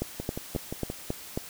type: two click trains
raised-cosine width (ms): 2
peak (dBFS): -15 / -19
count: 6 / 5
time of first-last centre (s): 0.02-1.375 / 0.2-0.901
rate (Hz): 3.69 / 5.71
effects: white hiss -44 dBFS RMS until 1.49 s